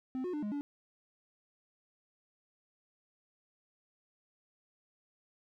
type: tone with pitch steps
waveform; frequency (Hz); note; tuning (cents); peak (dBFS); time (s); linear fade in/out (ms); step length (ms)
triangle; 259 / 361.9 / 298 / 208.3 / 287.4; C4 / F#4 / D4 / G#3 / D4; -17 / -38 / +25 / +5 / -37; -32; 0.15-0.61; 0; 92
effects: none